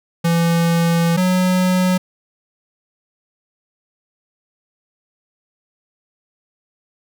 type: tone pair in turn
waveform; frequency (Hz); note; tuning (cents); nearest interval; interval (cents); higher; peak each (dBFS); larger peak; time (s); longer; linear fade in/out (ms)
square; 168.3 / 183.51; E3 / F#3; +36 / -14; minor second; 150; second; -14; neither; 0.24-1.17 / 1.17-1.98; first; 10
effects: none